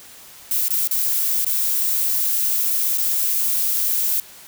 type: noise with dropouts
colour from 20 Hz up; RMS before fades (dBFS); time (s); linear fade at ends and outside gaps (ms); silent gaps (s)
violet; -20; 0.51-4.2; 2; 0.683-0.705 / 0.875-0.91 / 1.447-1.464 / 2.976-2.981
effects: white hiss -43 dBFS RMS until 4.47 s